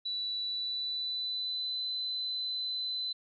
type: tone with pitch glide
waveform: sine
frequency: 3951 to 4025 Hz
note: B7 to B7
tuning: 0 to +32 cents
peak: -32 dBFS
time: 0.05-3.13 s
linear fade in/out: 10 ms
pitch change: +32 cents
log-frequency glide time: 0.44-1.86 s
effects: none